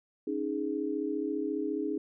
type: chord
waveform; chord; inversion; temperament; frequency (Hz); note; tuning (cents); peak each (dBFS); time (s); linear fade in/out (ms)
sine; C# suspended second; none; just; 277.2 / 311.8 / 415.8; C#4 / D#4 / G#4; 0 / +4 / +2; -35 / -33 / -34; 0.27-1.98; 5
effects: none